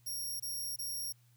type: tone bursts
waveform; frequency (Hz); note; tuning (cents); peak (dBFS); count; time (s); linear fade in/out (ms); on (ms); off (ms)
10% pulse; 5588; F8; 0; -31; 3; 0.06-1.126; 10; 340; 23
effects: added 120 Hz sine -63 dBFS peak until 1.36 s + white hiss -72 dBFS RMS until 1.36 s